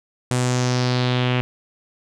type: tone with low-pass filter sweep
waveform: sawtooth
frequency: 125 Hz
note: B2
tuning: 21 cents sharp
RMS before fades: -20 dBFS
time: 0.31-1.41 s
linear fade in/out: 0 ms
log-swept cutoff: 8800 to 2700 Hz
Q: 3
effects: none